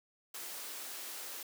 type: high-pass noise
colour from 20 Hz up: white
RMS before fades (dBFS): -44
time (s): 0.34-1.43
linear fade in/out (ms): 5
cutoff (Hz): 280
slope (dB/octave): 24
effects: none